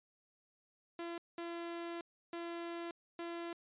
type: tone bursts at uneven times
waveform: sawtooth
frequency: 340 Hz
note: F4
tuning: 46 cents flat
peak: -37 dBFS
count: 4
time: 0.99-1.18 / 1.38-2.01 / 2.33-2.91 / 3.19-3.53 s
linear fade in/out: 2 ms
effects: resampled to 8000 Hz